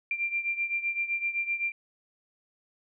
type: beating tone pair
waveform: sine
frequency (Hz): 2371 / 2378.8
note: D7 / D7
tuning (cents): +16 / +22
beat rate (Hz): 7.8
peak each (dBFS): -29 / -33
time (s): 0.11-1.72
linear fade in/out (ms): 2
effects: none